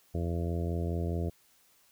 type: harmonic tone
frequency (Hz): 84.8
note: E2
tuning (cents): +50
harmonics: 1 / 2 / 3 / 4 / 5 / 6 / 7 / 8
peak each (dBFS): -31 / -36 / -42 / -40 / -41 / -45 / -46 / -45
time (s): 0.14-1.3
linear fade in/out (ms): 10
effects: white hiss -65 dBFS RMS until 1.91 s